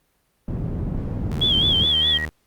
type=low-pass noise; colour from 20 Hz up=white; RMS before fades=-26 dBFS; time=0.48-1.86 s; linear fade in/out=2 ms; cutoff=170 Hz; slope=12 dB/octave
type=tone; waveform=sawtooth; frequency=77 Hz; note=D#2; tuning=17 cents flat; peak=-25 dBFS; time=1.31-2.29 s; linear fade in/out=0 ms
type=tone with vibrato; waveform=sine; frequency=3282 Hz; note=G#7; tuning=21 cents flat; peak=-16 dBFS; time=1.41-2.18 s; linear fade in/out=10 ms; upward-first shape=sine; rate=4.8 Hz; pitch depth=100 cents each way
type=tone with exponential growth; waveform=sine; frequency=1900 Hz; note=A#6; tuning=33 cents sharp; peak=-21 dBFS; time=1.69-2.25 s; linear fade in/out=0 ms; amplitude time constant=120 ms
effects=pink hiss -66 dBFS RMS until 2.46 s + Opus 32 kbps